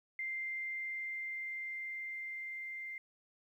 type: tone with level ramp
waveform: sine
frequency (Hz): 2093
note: C7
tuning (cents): 0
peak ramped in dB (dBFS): -36 to -41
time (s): 0.19-2.98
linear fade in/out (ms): 2
effects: 12-bit